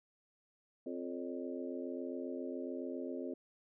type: harmonic tone with a mistuned harmonic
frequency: 87.31 Hz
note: F2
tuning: in tune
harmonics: 3 / 4 / 5 / 6 / 7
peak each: -42 / -44 / -46 / -48 / -49 dBFS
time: 0.86-3.34 s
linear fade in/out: 5 ms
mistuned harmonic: 6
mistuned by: +84 cents
effects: none